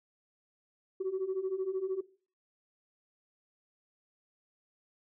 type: beating tone pair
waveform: sine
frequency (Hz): 370 / 383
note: F#4 / G4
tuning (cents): 0 / -40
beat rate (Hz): 13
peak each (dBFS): -34 / -32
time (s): 1-2.01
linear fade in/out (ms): 10
effects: noise-tail reverb RT60 0.4 s tail -19 dB re dry + tanh soft clip ceiling -26 dBFS